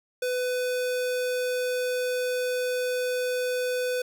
square tone, 500 Hz, B4, 21 cents sharp, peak -26 dBFS, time 0.22-4.02 s, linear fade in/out 5 ms, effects none

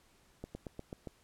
slowing click train, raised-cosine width 2 ms, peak -28 dBFS, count 6, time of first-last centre 0.44-1.073 s, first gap 110 ms, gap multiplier 1.07, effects pink hiss -67 dBFS RMS until 1.23 s + low-pass 12000 Hz 12 dB/octave

